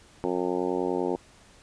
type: harmonic tone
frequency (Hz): 90.1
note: F#2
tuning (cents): -45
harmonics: 2 / 3 / 4 / 5 / 6 / 7 / 8 / 9 / 10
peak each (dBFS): -38 / -32 / -29 / -31 / -35 / -40 / -40 / -37 / -38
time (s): 0.24-1.16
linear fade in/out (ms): 0
effects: pink hiss -55 dBFS RMS until 1.62 s + resampled to 22050 Hz